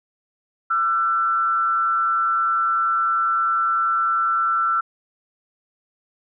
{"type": "tone with frequency modulation", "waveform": "sine", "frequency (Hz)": 1345, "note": "E6", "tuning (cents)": 34, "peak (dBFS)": -17, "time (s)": [0.7, 4.81], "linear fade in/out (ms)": 10, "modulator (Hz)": 143, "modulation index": 0.49, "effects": []}